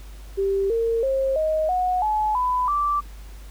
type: tone with pitch steps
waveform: sine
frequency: 392 / 458.2 / 535.5 / 625.9 / 731.5 / 855 / 999.3 / 1167.9 Hz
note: G4 / A#4 / C5 / D#5 / F#5 / A5 / B5 / D6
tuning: 0 / -30 / +40 / +10 / -20 / -50 / +20 / -10 cents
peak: -19 dBFS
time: 0.37-3.01 s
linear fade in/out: 20 ms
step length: 330 ms
effects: added 50 Hz sine -37 dBFS peak until 3.5 s + pink hiss -50 dBFS RMS until 3.5 s